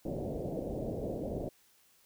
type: low-pass noise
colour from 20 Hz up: white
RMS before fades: -37 dBFS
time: 0.05-1.49 s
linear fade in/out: 5 ms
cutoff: 630 Hz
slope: 48 dB/octave
effects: white hiss -66 dBFS RMS until 2.05 s

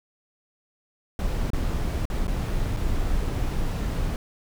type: noise with dropouts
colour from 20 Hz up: brown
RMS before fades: -25 dBFS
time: 1.19-4.16 s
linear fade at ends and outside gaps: 1 ms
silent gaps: 1.503-1.533 / 2.054-2.1 / 2.269-2.279 / 2.765-2.77 s
effects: none

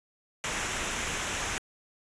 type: noise with comb filter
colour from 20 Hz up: pink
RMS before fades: -32 dBFS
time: 0.44-1.58 s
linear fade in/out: 0 ms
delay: 0.22 ms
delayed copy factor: -0.55
effects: resampled to 22050 Hz

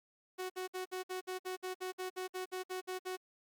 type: tone bursts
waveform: sawtooth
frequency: 370 Hz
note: F#4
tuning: in tune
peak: -34 dBFS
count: 16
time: 0.38-3.17 s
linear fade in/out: 20 ms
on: 120 ms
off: 58 ms
effects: Opus 48 kbps

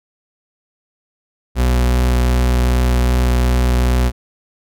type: tone with vibrato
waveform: 40% pulse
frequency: 61.74 Hz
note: B1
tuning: in tune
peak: -11 dBFS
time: 1.55-4.12 s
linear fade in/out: 50 ms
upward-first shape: triangle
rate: 2.6 Hz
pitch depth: 11 cents each way
effects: none

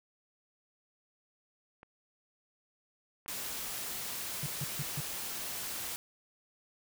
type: clicks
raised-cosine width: 0.5 ms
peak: -36 dBFS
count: 2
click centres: 1.831 / 3.261 s
type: noise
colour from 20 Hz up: white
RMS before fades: -39 dBFS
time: 3.28-5.96 s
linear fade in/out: 0 ms
type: tone bursts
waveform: sine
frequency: 144.3 Hz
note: D3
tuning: 30 cents flat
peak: -33 dBFS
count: 4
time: 4.43-5.004 s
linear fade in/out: 2 ms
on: 31 ms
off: 150 ms
effects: none

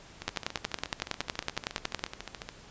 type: two click trains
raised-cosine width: 0.2 ms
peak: -11 / -20 dBFS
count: 20 / 33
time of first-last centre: 0.28-2.039 / 0.22-2.49 s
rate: 10.8 / 14.1 Hz
effects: pink hiss -52 dBFS RMS until 2.7 s + resampled to 16000 Hz

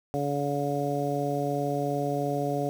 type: harmonic tone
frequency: 142.8 Hz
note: D3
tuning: 48 cents flat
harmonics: 1 / 2 / 3 / 4 / 5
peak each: -32 / -32 / -32 / -32 / -32 dBFS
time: 0.14-2.69 s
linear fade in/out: 0 ms
effects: 8-bit

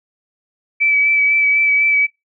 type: tone with vibrato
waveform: sine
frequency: 2300 Hz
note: D7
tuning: 37 cents flat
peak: -11 dBFS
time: 0.8-2.07 s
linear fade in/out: 20 ms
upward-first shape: sine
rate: 4 Hz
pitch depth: 20 cents each way
effects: noise-tail reverb RT60 0.2 s tail -23 dB re dry

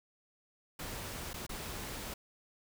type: noise with dropouts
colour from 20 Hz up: pink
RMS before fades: -42 dBFS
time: 0.79-2.14 s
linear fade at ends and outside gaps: 5 ms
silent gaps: 1.333-1.34 / 1.466-1.492 s
effects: none

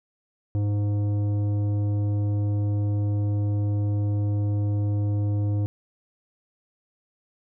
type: tone with tanh clipping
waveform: triangle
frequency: 102.9 Hz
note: G#2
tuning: 16 cents flat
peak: -23 dBFS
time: 0.55-5.66 s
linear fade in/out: 0 ms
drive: 15 dB
effects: none

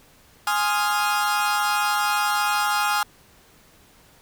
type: chord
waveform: 40% pulse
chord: F minor seventh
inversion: first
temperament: equal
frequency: 830.6 / 1046.5 / 1244.5 / 1396.9 Hz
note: Ab5 / C6 / Eb6 / F6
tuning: 0 / 0 / 0 / 0 cents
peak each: -23 / -29 / -26 / -24 dBFS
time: 0.47-3.03 s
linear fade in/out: 2 ms
effects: pink hiss -54 dBFS RMS until 4.21 s

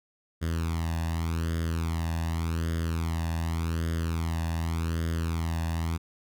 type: tone with flanger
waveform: sawtooth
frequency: 82.41 Hz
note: E2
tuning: in tune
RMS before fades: -29 dBFS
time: 0.41-5.98 s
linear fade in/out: 20 ms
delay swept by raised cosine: 0.6 to 1.13 ms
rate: 0.86 Hz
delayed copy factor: +0.75
effects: none

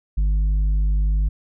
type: tone with tanh clipping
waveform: sine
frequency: 50.7 Hz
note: G#1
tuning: 41 cents flat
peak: -17 dBFS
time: 0.17-1.29 s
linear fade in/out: 10 ms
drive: 5 dB
effects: none

